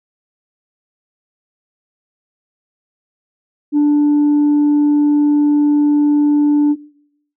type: tone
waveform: sine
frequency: 293.7 Hz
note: D4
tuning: in tune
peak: -7 dBFS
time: 3.72-6.76 s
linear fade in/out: 50 ms
effects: noise-tail reverb RT60 0.8 s tail -24 dB re dry + tanh soft clip ceiling -8 dBFS